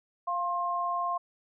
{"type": "tone pair together", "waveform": "sine", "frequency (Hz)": [698.5, 1062.6], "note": ["F5", "C6"], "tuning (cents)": [0, 26], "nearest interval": "perfect fifth", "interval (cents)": 726, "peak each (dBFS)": [-32, -29], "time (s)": [0.27, 1.18], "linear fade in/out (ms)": 10, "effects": []}